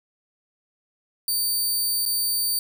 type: tone with dropouts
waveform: 15% pulse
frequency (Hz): 4600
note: D8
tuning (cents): -37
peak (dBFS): -15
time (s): 1.28-2.59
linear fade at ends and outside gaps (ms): 2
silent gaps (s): 2.054-2.06
effects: none